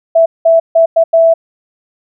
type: tone bursts at uneven times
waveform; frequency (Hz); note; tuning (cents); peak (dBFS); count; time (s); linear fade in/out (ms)
sine; 659.3; E5; 0; -4; 5; 0.15-0.26 / 0.45-0.6 / 0.75-0.86 / 0.96-1.04 / 1.13-1.34; 10
effects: none